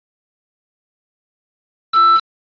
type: tone with quantisation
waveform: triangle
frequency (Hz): 1326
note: E6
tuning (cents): +10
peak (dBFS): -6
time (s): 1.92-2.21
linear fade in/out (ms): 50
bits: 3
effects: resampled to 11025 Hz